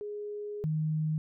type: tone pair in turn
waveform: sine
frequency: 415.3 / 155.56 Hz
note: G#4 / D#3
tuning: 0 / 0 cents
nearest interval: octave + perfect fourth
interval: 1700 cents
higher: first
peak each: -35 / -27 dBFS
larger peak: second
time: 0.01-0.64 / 0.64-1.18 s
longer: first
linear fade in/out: 0 ms
effects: none